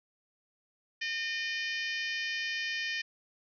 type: harmonic tone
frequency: 609 Hz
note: D#5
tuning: 37 cents flat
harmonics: 3 / 4 / 5 / 6 / 7 / 8 / 9 / 10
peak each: -35 / -37 / -40 / -48 / -47 / -44 / -46 / -54 dBFS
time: 1.01-3.02 s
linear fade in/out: 10 ms
effects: none